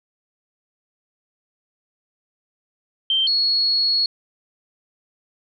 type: tone pair in turn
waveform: sine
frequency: 3136 / 4341 Hz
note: G7 / C#8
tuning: 0 / -37 cents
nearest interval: tritone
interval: 563 cents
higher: second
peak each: -16 dBFS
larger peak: neither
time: 3.1-3.27 / 3.27-4.06 s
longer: second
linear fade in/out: 2 ms
effects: none